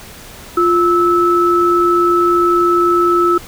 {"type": "tone pair together", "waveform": "sine", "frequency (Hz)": [349.2, 1306.3], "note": ["F4", "E6"], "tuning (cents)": [0, -16], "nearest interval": "octave + major seventh", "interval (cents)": 2284, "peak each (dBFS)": -12, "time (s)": [0.57, 3.38], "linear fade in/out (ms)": 5, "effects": ["pink hiss -35 dBFS RMS until 3.47 s"]}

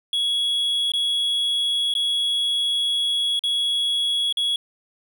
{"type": "tone with dropouts", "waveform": "triangle", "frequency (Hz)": 3347, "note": "G#7", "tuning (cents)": 13, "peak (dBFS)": -18, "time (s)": [0.13, 4.56], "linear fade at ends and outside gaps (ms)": 2, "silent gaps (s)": [[0.919, 0.936], [1.939, 1.951], [3.393, 3.437], [4.326, 4.371]], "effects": []}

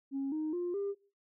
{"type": "tone with pitch steps", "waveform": "sine", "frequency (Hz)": [273.3, 310.3, 352.4, 400.1], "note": ["C#4", "D#4", "F4", "G4"], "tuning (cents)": [-24, -5, 16, 35], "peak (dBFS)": -31, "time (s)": [0.11, 0.95], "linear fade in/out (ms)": 50, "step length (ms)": 210, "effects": ["noise-tail reverb RT60 0.5 s tail -26 dB re dry", "tanh soft clip ceiling -29 dBFS"]}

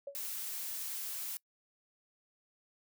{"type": "tone with exponential decay", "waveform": "sine", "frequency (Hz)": 561, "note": "C#5", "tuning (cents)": 21, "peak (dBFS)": -36, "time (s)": [0.07, 0.2], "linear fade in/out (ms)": 5, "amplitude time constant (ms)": 28}
{"type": "noise", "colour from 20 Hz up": "blue", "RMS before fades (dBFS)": -40, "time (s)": [0.15, 1.37], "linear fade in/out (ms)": 0}
{"effects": ["noise-tail reverb RT60 0.1 s tail -24 dB re dry"]}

